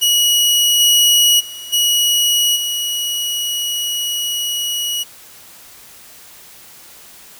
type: tone with level steps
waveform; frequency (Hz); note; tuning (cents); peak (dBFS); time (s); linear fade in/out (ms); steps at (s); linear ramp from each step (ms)
sawtooth; 2913; F#7; -28; -8 / -6 / -26 / -9 / -15; 0.01-5.04; 20; 0.79 / 1.39 / 1.72 / 2.55; 20
effects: white hiss -41 dBFS RMS until 7.39 s